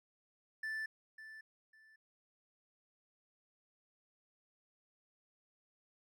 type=tone with echo; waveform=triangle; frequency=1760 Hz; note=A6; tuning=in tune; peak=-36 dBFS; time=0.63-0.86 s; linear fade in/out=5 ms; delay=550 ms; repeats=2; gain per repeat=-12 dB; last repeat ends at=1.96 s; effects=none